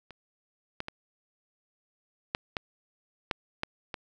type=clicks; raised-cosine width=0.3 ms; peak=-29 / -17 / -20 / -11 / -14 / -11 / -13 / -19 dBFS; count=8; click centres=0.107 / 0.804 / 0.884 / 2.349 / 2.568 / 3.312 / 3.634 / 3.942 s; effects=none